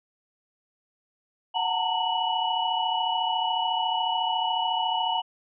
sine tone cluster, 738 / 892 / 926 / 2942 Hz, F#5 / A5 / A#5 / F#7, -5 / +23 / -12 / -11 cents, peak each -29 dBFS, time 1.54-5.22 s, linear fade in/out 20 ms, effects none

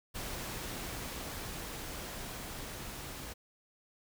pink noise with level ramp, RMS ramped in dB -40 to -44 dBFS, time 0.14-3.34 s, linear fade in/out 20 ms, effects none

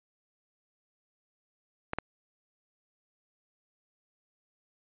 clicks, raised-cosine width 0.5 ms, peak -16 / -15 dBFS, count 2, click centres 1.934 / 1.986 s, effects resampled to 8000 Hz

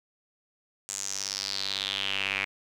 square tone with band-pass filter sweep, 49 Hz, G1, in tune, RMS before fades -32 dBFS, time 0.89-2.45 s, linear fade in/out 0 ms, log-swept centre 7400 to 2300 Hz, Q 4.9, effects none

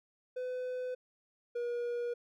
triangle tone pair in turn, 504 / 479.3 Hz, B4 / A#4, +35 / +48 cents, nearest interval minor second, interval 87 cents, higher first, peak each -33 / -31 dBFS, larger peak second, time 0.36-0.95 / 1.55-2.14 s, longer neither, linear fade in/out 10 ms, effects none

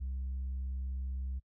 sine tone with tanh clipping, 65.41 Hz, C2, in tune, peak -35 dBFS, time 0-1.4 s, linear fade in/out 20 ms, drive 1 dB, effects noise-tail reverb RT60 0.1 s tail -25 dB re dry

